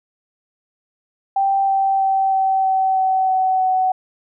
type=tone with pitch steps; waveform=sine; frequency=783 / 778 / 773.1 / 768.2 / 763.4 / 758.5 / 753.7 / 748.9 Hz; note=G5 / G5 / G5 / G5 / G5 / F#5 / F#5 / F#5; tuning=-2 / -13 / -24 / -35 / -46 / +43 / +32 / +21 cents; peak=-14 dBFS; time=1.36-3.92 s; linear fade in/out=5 ms; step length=320 ms; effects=none